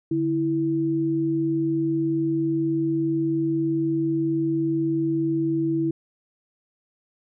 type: tone pair together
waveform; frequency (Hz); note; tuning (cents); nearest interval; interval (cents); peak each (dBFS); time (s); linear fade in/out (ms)
sine; 146.06 / 327.9; D3 / E4; -9 / -9; octave + major second; 1400; -28 / -21; 0.11-5.91; 5
effects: none